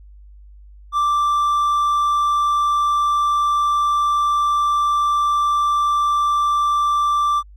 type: tone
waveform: triangle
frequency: 1174.7 Hz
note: D6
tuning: in tune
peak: -13 dBFS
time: 0.92-7.43 s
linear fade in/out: 50 ms
effects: added 50 Hz sine -40 dBFS peak until 7.56 s